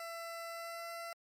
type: tone with pitch glide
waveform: 20% pulse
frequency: 670 to 675.8 Hz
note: E5 to E5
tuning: +28 to +43 cents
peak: -37 dBFS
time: 0-1.13 s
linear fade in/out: 2 ms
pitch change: +15 cents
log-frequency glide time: 0.47-0.91 s
effects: MP3 64 kbps